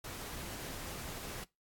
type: noise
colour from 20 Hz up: pink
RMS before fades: -44 dBFS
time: 0.04-1.44 s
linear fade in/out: 5 ms
effects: noise-tail reverb RT60 0.2 s tail -20 dB re dry + AAC 64 kbps